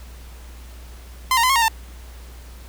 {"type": "tone with pitch steps", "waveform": "sawtooth", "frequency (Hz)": [1033, 927, 1018, 1083, 929, 896], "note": ["C6", "A#5", "C6", "C#6", "A#5", "A5"], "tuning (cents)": [-22, -10, -48, -41, -6, 31], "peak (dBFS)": -11, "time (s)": [1.31, 1.682], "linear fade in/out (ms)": 2, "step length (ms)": 62, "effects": ["added 60 Hz sine -37 dBFS peak until 2.68 s", "pink hiss -47 dBFS RMS until 2.68 s"]}